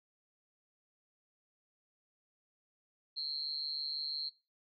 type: tone with amplitude modulation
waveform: sine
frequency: 4218 Hz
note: C8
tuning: 13 cents sharp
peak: -31 dBFS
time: 3.16-4.3 s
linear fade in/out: 20 ms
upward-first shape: sine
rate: 146 Hz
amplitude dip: 95%
effects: noise-tail reverb RT60 0.3 s tail -19 dB re dry